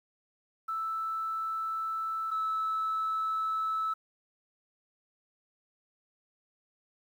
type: tone pair in turn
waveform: sine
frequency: 1318.5 / 1306.4 Hz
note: E6 / E6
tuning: 0 / -16 cents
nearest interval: unison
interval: 16 cents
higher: first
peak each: -30 / -27 dBFS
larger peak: second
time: 0.68-2.31 / 2.31-3.94 s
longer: neither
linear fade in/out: 10 ms
effects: tanh soft clip ceiling -25 dBFS + 10-bit